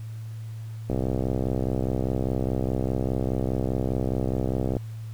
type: click train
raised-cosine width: 2 ms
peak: -13 dBFS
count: 252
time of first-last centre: 0.9-4.767 s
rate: 64.9 Hz
effects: added 111 Hz sine -33 dBFS peak until 5.13 s + pink hiss -55 dBFS RMS until 5.13 s